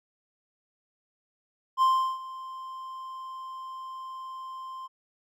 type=tone with ADSR envelope; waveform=triangle; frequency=1046.5 Hz; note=C6; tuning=in tune; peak=-16 dBFS; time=1.77-4.88 s; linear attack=51 ms; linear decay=360 ms; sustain=-19 dB; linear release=24 ms; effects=none